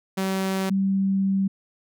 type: tone pair in turn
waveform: sawtooth / sine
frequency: 191.1 / 193.99 Hz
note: G3 / G3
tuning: -44 / -18 cents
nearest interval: unison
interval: 26 cents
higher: second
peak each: -19 dBFS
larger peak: neither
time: 0.17-0.7 / 0.7-1.48 s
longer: second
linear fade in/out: 10 ms
effects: none